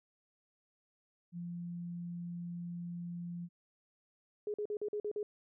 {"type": "tone", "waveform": "sine", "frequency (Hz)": 173.2, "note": "F3", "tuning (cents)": -14, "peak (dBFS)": -39, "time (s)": [1.32, 3.49], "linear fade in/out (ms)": 50}
{"type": "tone bursts", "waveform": "sine", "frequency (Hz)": 417.7, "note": "G#4", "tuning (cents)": 10, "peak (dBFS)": -34, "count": 7, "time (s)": [4.47, 5.23], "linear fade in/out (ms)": 2, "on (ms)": 70, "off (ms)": 45}
{"effects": []}